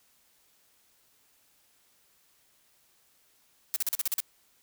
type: noise bursts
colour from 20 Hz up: blue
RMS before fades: -28 dBFS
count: 8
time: 3.74-4.203 s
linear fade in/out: 0 ms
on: 22 ms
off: 41 ms
effects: white hiss -66 dBFS RMS until 4.62 s